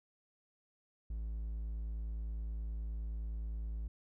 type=tone; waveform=triangle; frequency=54.8 Hz; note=A1; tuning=6 cents flat; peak=-35 dBFS; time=1.1-3.88 s; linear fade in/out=5 ms; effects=none